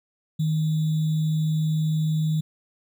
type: tone with sample-and-hold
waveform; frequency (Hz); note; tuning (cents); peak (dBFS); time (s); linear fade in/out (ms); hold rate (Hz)
sine; 156.6; D#3; +11; -20; 0.39-2.41; 10; 3675
effects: none